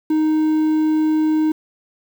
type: tone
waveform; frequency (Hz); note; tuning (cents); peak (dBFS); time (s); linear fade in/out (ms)
triangle; 311.1; D#4; 0; -12; 0.1-1.52; 5
effects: 7-bit